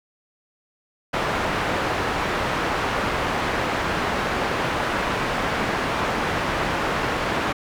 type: low-pass noise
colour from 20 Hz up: white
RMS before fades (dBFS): -24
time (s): 1.13-7.53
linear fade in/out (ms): 10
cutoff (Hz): 1500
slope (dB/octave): 12
effects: none